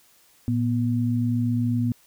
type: tone pair together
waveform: sine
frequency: 114.5 / 242.6 Hz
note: A#2 / B3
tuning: -31 / -31 cents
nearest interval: octave + minor second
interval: 1300 cents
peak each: -23 dBFS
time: 0.48-1.92 s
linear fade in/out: 0 ms
effects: white hiss -58 dBFS RMS until 2.06 s